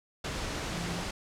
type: tone in noise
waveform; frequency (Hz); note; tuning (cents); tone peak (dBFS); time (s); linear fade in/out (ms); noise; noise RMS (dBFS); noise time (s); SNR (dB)
sine; 171.9; F3; -27; -36; 0.74-1.02; 5; pink; -35; 0.24-1.11; -4
effects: low-pass 7000 Hz 12 dB/octave